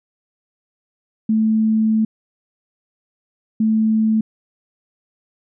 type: tone pair in turn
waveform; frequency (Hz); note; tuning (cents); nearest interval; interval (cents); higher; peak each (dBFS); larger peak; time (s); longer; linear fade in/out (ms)
sine; 219.3 / 219.3; A3 / A3; -6 / -6; unison; 0; neither; -13 / -13; neither; 1.29-2.05 / 3.6-4.21; first; 5
effects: none